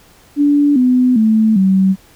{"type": "tone with pitch steps", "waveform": "sine", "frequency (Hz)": [289.2, 251.8, 219.2, 190.8], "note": ["D4", "B3", "A3", "G3"], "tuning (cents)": [-27, 34, -6, -47], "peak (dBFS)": -8, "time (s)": [0.36, 1.96], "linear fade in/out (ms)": 50, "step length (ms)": 400, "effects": ["pink hiss -47 dBFS RMS until 2.15 s"]}